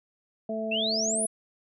harmonic tone, 220 Hz, A3, in tune, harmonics 1 / 2 / 3, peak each -33 / -36 / -31 dBFS, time 0.49-1.26 s, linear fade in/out 5 ms
sine exponential sweep, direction up, 2585 to 10900 Hz, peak -26 dBFS, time 0.71-1.27 s, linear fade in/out 10 ms
effects none

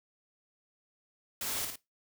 white noise with echo, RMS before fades -36 dBFS, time 1.41-1.65 s, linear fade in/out 2 ms, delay 54 ms, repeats 2, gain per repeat -4 dB, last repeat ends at 1.758 s, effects noise-tail reverb RT60 0.2 s tail -20 dB re dry

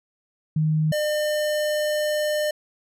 sine / square tone pair in turn, 155.56 / 603.1 Hz, D#3 / D5, 0 / +46 cents, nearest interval octave + major seventh, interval 2346 cents, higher second, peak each -18 / -22 dBFS, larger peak first, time 0.56-0.92 / 0.92-2.51 s, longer second, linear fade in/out 5 ms, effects resampled to 32000 Hz

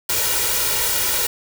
white noise with comb filter, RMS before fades -20 dBFS, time 0.09-1.27 s, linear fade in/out 5 ms, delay 2.1 ms, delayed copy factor +0.75, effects none

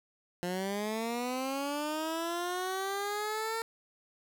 15% pulse linear sweep, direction up, 174.61 to 456.1 Hz, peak -26 dBFS, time 0.43-3.62 s, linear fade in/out 0 ms, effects none

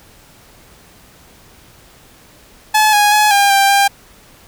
sawtooth tone with pitch steps, 858 / 829 / 845 / 803 / 790 / 798 Hz, A5 / G#5 / G#5 / G5 / G5 / G5, -44 / -3 / +30 / +41 / +13 / +31 cents, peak -5 dBFS, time 2.74-3.88 s, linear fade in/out 10 ms, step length 190 ms, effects pink hiss -45 dBFS RMS until 4.47 s

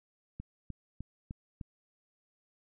click train, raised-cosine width 5 ms, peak -28 dBFS, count 5, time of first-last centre 0.4-1.612 s, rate 3.3 Hz, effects none

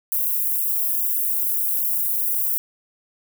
white high-pass noise, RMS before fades -22 dBFS, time 0.12-2.58 s, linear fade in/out 0 ms, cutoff 12000 Hz, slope 24 dB/octave, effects none

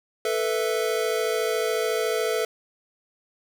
square chord, A suspended second, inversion none, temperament equal, 440 / 493.9 / 659.3 Hz, A4 / B4 / E5, 0 / 0 / 0 cents, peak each -26 / -29 / -30 dBFS, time 0.25-2.45 s, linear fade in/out 2 ms, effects none

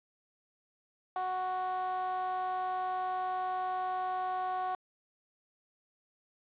15% pulse tone with band-pass filter, 370 Hz, F#4, in tune, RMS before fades -34 dBFS, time 1.16-4.75 s, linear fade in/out 2 ms, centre 860 Hz, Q 7.7, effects resampled to 8000 Hz + 9-bit

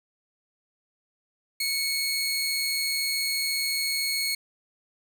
sawtooth tone pair together, 2217 / 4280 Hz, C#7 / C8, 0 / +38 cents, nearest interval major seventh, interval 1138 cents, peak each -25 dBFS, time 1.6-4.35 s, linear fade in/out 5 ms, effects none

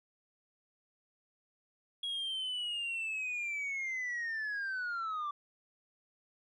sine linear sweep, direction down, 3322 to 1155 Hz, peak -32 dBFS, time 2.03-5.31 s, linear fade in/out 5 ms, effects tanh soft clip ceiling -33 dBFS

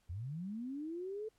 sine linear sweep, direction up, 77.4 to 444.2 Hz, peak -39 dBFS, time 0.09-1.29 s, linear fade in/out 10 ms, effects pink hiss -75 dBFS RMS until 1.38 s + low-pass 12000 Hz 12 dB/octave

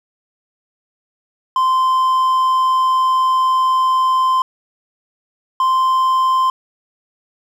triangle tone pair in turn, 1038 / 1041.8 Hz, C6 / C6, -14 / -8 cents, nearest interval unison, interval 6 cents, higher second, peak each -10 dBFS, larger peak neither, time 1.56-4.42 / 5.6-6.5 s, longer first, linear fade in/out 2 ms, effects none

